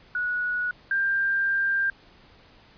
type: tone pair in turn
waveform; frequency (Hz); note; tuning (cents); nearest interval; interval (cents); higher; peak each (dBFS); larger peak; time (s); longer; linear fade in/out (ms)
sine; 1464 / 1589.2; F#6 / G6; -19 / +23; minor second; 142; second; -24 / -21; second; 0.15-0.71 / 0.91-1.9; second; 2
effects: pink hiss -54 dBFS RMS until 2.77 s + resampled to 11025 Hz